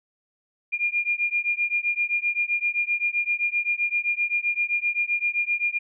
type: beating tone pair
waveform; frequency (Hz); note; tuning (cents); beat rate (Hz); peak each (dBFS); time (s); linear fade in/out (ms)
sine; 2409 / 2416.7; D7 / D7; +43 / +49; 7.7; -25; 0.72-5.79; 20
effects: none